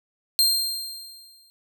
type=tone with exponential decay; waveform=sawtooth; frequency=4186 Hz; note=C8; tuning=in tune; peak=-12 dBFS; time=0.39-1.5 s; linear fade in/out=0 ms; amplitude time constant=240 ms; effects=none